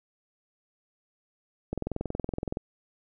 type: click train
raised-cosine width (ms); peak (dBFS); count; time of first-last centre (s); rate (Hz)
2; -17; 19; 1.73-2.571; 21.4
effects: none